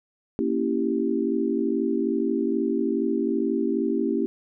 sine chord, A# diminished seventh, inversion none, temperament equal, 233.1 / 277.2 / 329.6 / 392 Hz, A#3 / C#4 / E4 / G4, 0 / 0 / 0 / 0 cents, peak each -27 dBFS, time 0.39-4.26 s, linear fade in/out 0 ms, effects none

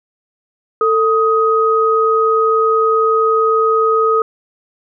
sine tone pair together, 445.5 / 1255.3 Hz, A4 / D#6, +22 / +15 cents, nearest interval octave + tritone, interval 1793 cents, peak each -13 dBFS, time 0.81-4.22 s, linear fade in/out 2 ms, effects none

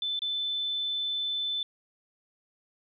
sine tone with dropouts, 3520 Hz, A7, in tune, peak -28 dBFS, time 0.02-1.63 s, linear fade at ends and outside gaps 2 ms, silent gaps 0.192-0.219 s, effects none

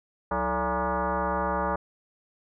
sine tone with frequency modulation, 184.3 Hz, F#3, 7 cents flat, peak -24 dBFS, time 0.31-1.76 s, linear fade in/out 5 ms, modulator 253 Hz, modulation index 4.6, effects none

